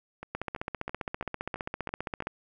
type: two click trains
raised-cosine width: 0.5 ms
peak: -17 / -24 dBFS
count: 30 / 7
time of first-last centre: 0.35-2.271 / 0.23-2.223 s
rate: 15.1 / 3.01 Hz
effects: none